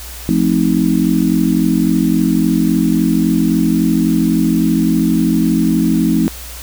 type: chord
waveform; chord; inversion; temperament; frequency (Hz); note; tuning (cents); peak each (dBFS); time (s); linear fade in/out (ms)
sine; F dominant seventh; none; just; 174.61 / 218.3 / 261.9 / 314.3; F3 / A3 / C4 / Eb4; 0 / -13 / +2 / +18; -16; 0.29-6.28; 0
effects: added 60 Hz sine -31 dBFS peak until 6.62 s + white hiss -32 dBFS RMS until 6.62 s